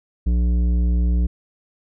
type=tone with tanh clipping; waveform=triangle; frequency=59.7 Hz; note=A#1; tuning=42 cents sharp; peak=-17 dBFS; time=0.26-1.27 s; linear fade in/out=10 ms; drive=15 dB; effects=none